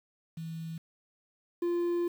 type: tone pair in turn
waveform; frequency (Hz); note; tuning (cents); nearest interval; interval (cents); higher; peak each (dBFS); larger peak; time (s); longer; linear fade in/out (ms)
sine / triangle; 163 / 346.6; E3 / F4; -19 / -13; octave + minor second; 1306; second; -36 / -25; second; 0.37-0.78 / 1.62-2.08; second; 5
effects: 9-bit